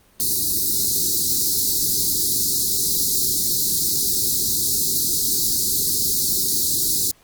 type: band-stop noise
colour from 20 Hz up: white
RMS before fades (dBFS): -20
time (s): 0.2-7.11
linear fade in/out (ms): 0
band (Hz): 420 to 3900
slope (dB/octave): 96
effects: pink hiss -55 dBFS RMS until 7.23 s + Opus 24 kbps